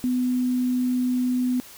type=tone; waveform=sine; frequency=250.5 Hz; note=B3; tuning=25 cents sharp; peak=-20 dBFS; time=0.04-1.6 s; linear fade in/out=0 ms; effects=white hiss -45 dBFS RMS until 1.77 s